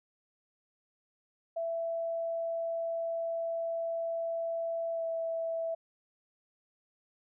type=tone with pitch glide; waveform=sine; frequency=665 to 658.9 Hz; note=E5 to E5; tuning=+15 to -1 cents; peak=-31 dBFS; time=1.56-5.75 s; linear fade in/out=10 ms; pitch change=-16 cents; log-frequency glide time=4.93-5.03 s; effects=none